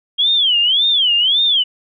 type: tone with vibrato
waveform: sine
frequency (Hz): 3200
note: G7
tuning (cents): +35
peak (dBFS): -11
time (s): 0.18-1.64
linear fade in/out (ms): 20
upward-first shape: sine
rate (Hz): 1.8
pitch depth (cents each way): 230
effects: none